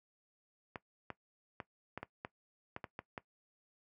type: clicks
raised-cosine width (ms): 0.5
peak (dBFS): -26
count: 10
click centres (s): 0.758 / 1.103 / 1.602 / 1.976 / 2.03 / 2.249 / 2.764 / 2.842 / 2.991 / 3.178
effects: noise-tail reverb RT60 0.1 s tail -18 dB re dry + high-pass 80 Hz 12 dB/octave